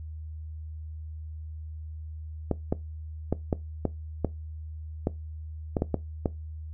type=clicks; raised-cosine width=2 ms; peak=-11 dBFS; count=11; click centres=2.513 / 2.725 / 3.326 / 3.528 / 3.853 / 4.247 / 5.071 / 5.768 / 5.821 / 5.943 / 6.258 s; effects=noise-tail reverb RT60 0.2 s tail -19 dB re dry + added 78 Hz sine -36 dBFS peak until 6.73 s